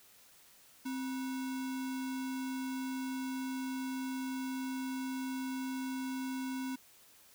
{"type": "tone with sample-and-hold", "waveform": "sine", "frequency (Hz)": 261.6, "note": "C4", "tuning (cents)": 0, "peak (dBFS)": -35, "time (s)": [0.85, 6.76], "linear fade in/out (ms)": 10, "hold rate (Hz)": 1225, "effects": ["white hiss -61 dBFS RMS until 7.34 s"]}